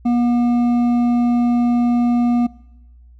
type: tone with hard clipping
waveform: sine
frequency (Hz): 240.4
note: B3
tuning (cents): -46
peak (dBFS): -15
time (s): 0.05-2.47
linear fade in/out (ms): 10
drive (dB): 7
effects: noise-tail reverb RT60 1.0 s tail -22 dB re dry + added 60 Hz sine -42 dBFS peak until 3.19 s